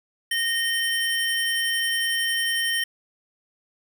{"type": "tone pair together", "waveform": "square", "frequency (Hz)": [1852, 3083], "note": ["A#6", "G7"], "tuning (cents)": [-12, -29], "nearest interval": "major sixth", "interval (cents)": 883, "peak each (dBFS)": [-25, -26], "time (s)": [0.31, 2.84], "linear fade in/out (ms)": 5, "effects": []}